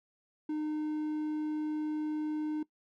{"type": "tone", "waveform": "triangle", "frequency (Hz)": 305.5, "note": "D#4", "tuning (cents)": -32, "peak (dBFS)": -29, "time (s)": [0.49, 2.63], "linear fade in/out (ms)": 5, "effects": ["noise-tail reverb RT60 0.1 s tail -20 dB re dry"]}